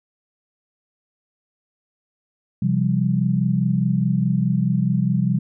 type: chord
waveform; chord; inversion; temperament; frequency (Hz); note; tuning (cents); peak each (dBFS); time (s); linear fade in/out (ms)
sine; C suspended fourth; none; equal with one note detuned; 130.81 / 171.12 / 196; C3 / F3 / G3; 0 / -35 / 0; -21; 2.62-5.39; 5
effects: none